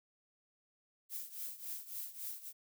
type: noise with tremolo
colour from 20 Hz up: violet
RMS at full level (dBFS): -41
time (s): 1.09-2.53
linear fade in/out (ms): 50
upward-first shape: triangle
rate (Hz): 3.6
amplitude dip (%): 85
effects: none